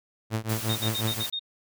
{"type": "tone with tremolo", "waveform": "sawtooth", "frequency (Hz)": 110.6, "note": "A2", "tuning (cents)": 9, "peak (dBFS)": -19, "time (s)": [0.3, 1.24], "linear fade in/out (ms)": 50, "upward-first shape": "triangle", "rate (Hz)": 5.6, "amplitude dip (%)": 100}
{"type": "noise", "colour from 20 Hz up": "white", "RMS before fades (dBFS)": -35, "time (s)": [0.49, 1.3], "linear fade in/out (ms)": 5}
{"type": "tone bursts", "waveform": "sine", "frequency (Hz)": 3694, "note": "A#7", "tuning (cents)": -16, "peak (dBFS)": -28, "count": 6, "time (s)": [0.69, 1.395], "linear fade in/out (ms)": 10, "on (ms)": 70, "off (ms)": 57}
{"effects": []}